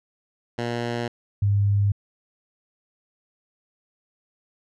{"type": "tone pair in turn", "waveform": ["10% pulse", "sine"], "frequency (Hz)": [118.9, 101.1], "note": ["A#2", "G#2"], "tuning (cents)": [35, -46], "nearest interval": "minor third", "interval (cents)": 281, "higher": "first", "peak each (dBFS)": [-17, -17], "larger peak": "neither", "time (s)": [[0.58, 1.08], [1.42, 1.92]], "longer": "neither", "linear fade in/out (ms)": 5, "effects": ["low-pass 5000 Hz 12 dB/octave"]}